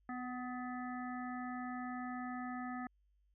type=harmonic tone with a mistuned harmonic; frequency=249.2 Hz; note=B3; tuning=16 cents sharp; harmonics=1 / 3 / 5 / 7 / 8; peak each=-42 / -46 / -48 / -51 / -56 dBFS; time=0.09-2.87 s; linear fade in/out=2 ms; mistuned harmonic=5; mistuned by=+20 cents; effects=added 50 Hz sine -70 dBFS peak until 3.34 s